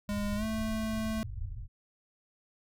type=low-pass noise; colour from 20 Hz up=pink; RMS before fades=-39 dBFS; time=0.08-1.68 s; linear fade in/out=50 ms; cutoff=120 Hz; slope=96 dB/octave
type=tone with pitch glide; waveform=square; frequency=204.9 to 219.6 Hz; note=G#3 to A3; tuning=-23 to -3 cents; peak=-32 dBFS; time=0.09-1.23 s; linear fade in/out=0 ms; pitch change=+120 cents; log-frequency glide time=0.36-0.44 s
effects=none